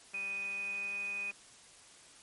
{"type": "tone with pitch glide", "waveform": "5% pulse", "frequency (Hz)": [196, 199.54], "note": ["G3", "G3"], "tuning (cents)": [0, 31], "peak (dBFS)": -40, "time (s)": [0.13, 1.32], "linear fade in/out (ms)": 5, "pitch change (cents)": 31, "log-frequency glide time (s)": [0.24, 0.98]}
{"type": "tone", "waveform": "sine", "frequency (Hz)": 2489, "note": "D#7", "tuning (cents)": 0, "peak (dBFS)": -35, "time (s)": [0.14, 1.31], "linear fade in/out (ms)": 5}
{"effects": ["white hiss -57 dBFS RMS until 2.22 s", "MP3 48 kbps"]}